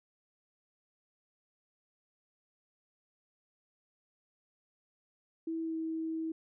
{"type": "tone with pitch glide", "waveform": "sine", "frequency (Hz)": [326.2, 322.3], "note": ["E4", "E4"], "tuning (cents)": [-18, -39], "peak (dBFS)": -33, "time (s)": [5.47, 6.32], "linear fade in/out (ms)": 5, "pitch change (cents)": -21, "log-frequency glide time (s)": [5.62, 5.76], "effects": []}